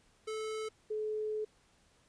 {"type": "tone pair in turn", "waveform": ["square", "sine"], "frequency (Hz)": [435.6, 429.1], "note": ["A4", "A4"], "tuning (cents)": [-17, -43], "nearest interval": "unison", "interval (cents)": 26, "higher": "first", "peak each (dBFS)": [-37, -33], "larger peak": "second", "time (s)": [[0.27, 0.69], [0.9, 1.45]], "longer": "second", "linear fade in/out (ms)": 10, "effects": ["pink hiss -68 dBFS RMS until 2.08 s", "resampled to 22050 Hz"]}